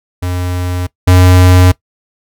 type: tone pair in turn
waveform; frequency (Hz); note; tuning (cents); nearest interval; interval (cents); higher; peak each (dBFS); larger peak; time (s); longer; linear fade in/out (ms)
square; 90 / 90.94; F#2 / F#2; -47 / -29; unison; 18; second; -15 / -4; second; 0.22-0.87 / 1.07-1.72; neither; 10
effects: noise-tail reverb RT60 0.1 s tail -19 dB re dry